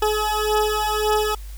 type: beating tone pair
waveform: 20% pulse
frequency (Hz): 424.6 / 426.4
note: G#4 / G#4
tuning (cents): +38 / +46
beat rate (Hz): 1.8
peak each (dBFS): -17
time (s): 0.02-1.35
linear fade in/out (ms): 5
effects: added 50 Hz sine -32 dBFS peak until 1.57 s + white hiss -48 dBFS RMS until 1.57 s